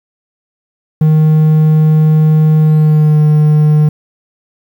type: tone with pitch glide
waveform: triangle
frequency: 155.4 to 151.68 Hz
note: D#3 to D#3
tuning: -2 to -44 cents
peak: -3 dBFS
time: 1.01-3.89 s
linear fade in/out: 5 ms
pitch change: -42 cents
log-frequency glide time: 2.59-3.21 s
effects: 7-bit